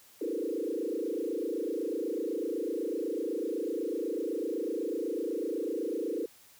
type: tone with frequency modulation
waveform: sine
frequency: 393.6 Hz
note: G4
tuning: 7 cents sharp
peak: -30 dBFS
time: 0.21-6.26 s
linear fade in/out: 5 ms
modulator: 28 Hz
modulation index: 3.6
effects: white hiss -58 dBFS RMS until 6.59 s